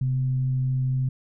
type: tone with frequency modulation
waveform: sine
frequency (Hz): 130.5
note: C3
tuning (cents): -4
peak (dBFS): -21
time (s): 0.01-1.09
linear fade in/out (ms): 5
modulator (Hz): 113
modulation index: 0.2
effects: none